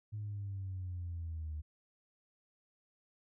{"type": "linear sweep", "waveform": "sine", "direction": "down", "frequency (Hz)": [106.9, 75], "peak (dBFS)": -37, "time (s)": [0.12, 1.62], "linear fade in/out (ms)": 20, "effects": ["tanh soft clip ceiling -34 dBFS"]}